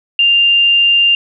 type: tone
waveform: sine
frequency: 2794 Hz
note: F7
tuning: in tune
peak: -7 dBFS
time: 0.19-1.15 s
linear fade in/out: 2 ms
effects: none